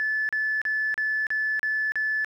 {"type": "tone bursts", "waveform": "sine", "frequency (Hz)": 1736, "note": "A6", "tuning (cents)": -24, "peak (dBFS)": -22, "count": 7, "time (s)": [0, 2.246], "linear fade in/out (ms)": 0, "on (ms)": 290, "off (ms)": 36, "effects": ["tanh soft clip ceiling -18 dBFS", "10-bit"]}